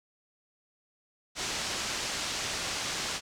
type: low-pass noise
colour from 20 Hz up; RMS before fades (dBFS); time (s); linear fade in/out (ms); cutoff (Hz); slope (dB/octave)
white; -34; 1.35-3.21; 50; 6900; 24
effects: none